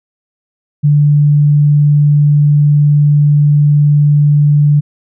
sine tone, 146.83 Hz, D3, in tune, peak -5 dBFS, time 0.83-4.81 s, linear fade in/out 20 ms, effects none

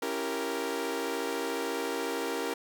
sawtooth chord, C# diminished seventh, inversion none, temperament equal with one note detuned, 277.2 / 335.4 / 392 / 466.2 Hz, C#4 / E4 / G4 / Bb4, 0 / +30 / 0 / 0 cents, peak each -34 / -34 / -33 / -30 dBFS, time 0.02-2.54 s, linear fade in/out 5 ms, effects none

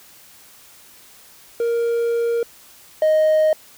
triangle tone pair in turn, 467.5 / 622.8 Hz, A#4 / D#5, +5 / +2 cents, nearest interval perfect fourth, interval 497 cents, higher second, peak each -15 / -10 dBFS, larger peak second, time 1.6-2.43 / 3.02-3.53 s, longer first, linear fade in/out 2 ms, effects tanh soft clip ceiling -7 dBFS + white hiss -47 dBFS RMS until 3.77 s

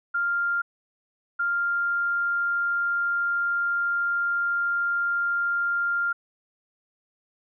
sine tone bursts at uneven times, 1396.9 Hz, F6, in tune, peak -22 dBFS, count 2, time 0.14-0.62 / 1.39-6.13 s, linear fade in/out 10 ms, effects none

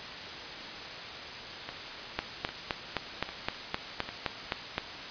two click trains, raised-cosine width 0.3 ms, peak -12 / -21 dBFS, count 11 / 4, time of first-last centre 2.19-4.781 / 1.69-4.09 s, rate 3.86 / 1.25 Hz, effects white hiss -40 dBFS RMS until 5.1 s + resampled to 11025 Hz

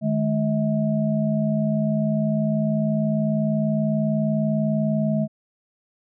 sine tone cluster, 153.1 / 213.2 / 639 Hz, D#3 / G#3 / D#5, -28 / +46 / +46 cents, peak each -24 / -21 / -27 dBFS, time 0.01-5.28 s, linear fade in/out 50 ms, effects none

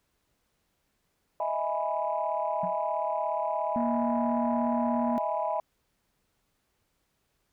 sine chord, E major seventh, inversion third, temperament equal, 622.3 / 659.3 / 830.6 / 987.8 Hz, D#5 / E5 / G#5 / B5, 0 / 0 / 0 / 0 cents, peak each -32 dBFS, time 1.4-5.6 s, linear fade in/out 2 ms
sine tone with exponential decay, 181.6 Hz, F#3, 32 cents flat, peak -30 dBFS, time 2.63-2.77 s, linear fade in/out 5 ms, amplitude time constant 29 ms
sine tone with pitch glide, 236.5 to 238.4 Hz, A#3 to A#3, +25 to +39 cents, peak -26 dBFS, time 3.76-5.18 s, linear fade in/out 0 ms, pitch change +14 cents, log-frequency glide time 3.89-4.93 s
effects tanh soft clip ceiling -17 dBFS + pink hiss -75 dBFS RMS until 7.52 s

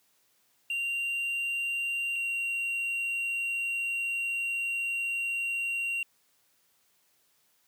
triangle tone pair in turn, 2770 / 2756 Hz, F7 / F7, -15 / -24 cents, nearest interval unison, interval 9 cents, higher first, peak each -27 dBFS, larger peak neither, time 0.7-2.16 / 2.16-6.03 s, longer second, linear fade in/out 2 ms, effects white hiss -69 dBFS RMS until 7.67 s + high-pass 80 Hz 12 dB/octave

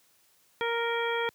harmonic tone, 466.2 Hz, A#4, in tune, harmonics 1 / 2 / 3 / 4 / 5 / 7, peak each -30 / -33 / -35 / -36 / -37 / -38 dBFS, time 0.61-1.29 s, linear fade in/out 0 ms, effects white hiss -65 dBFS RMS until 1.34 s + high-pass 80 Hz 12 dB/octave

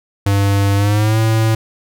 square tone with pitch glide, 99.7 to 111.26 Hz, G2 to A2, +30 to +20 cents, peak -12 dBFS, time 0.26-1.55 s, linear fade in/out 5 ms, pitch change +190 cents, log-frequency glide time 0.76-1.19 s, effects none

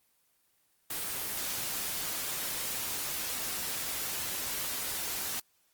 white noise, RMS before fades -35 dBFS, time 0.9-5.4 s, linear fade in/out 5 ms, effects white hiss -71 dBFS RMS until 5.73 s + Opus 24 kbps

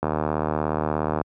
click train, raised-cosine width 1 ms, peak -9 dBFS, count 92, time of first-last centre 0.03-1.213 s, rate 76.9 Hz, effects high-pass 80 Hz 12 dB/octave

